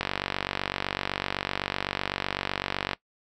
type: click train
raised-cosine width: 0.3 ms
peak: -10 dBFS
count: 141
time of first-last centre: 0.01-2.933 s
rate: 47.9 Hz
effects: noise-tail reverb RT60 0.1 s tail -20 dB re dry